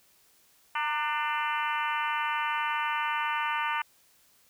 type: harmonic tone with a mistuned harmonic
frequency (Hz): 298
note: D4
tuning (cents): +25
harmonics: 3 / 4 / 5 / 6 / 7 / 8 / 9 / 10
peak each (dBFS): -31 / -33 / -35 / -37 / -38 / -39 / -40 / -41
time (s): 0.75-3.82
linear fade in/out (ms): 5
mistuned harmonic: 3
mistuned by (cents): +49
effects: white hiss -63 dBFS RMS until 4.49 s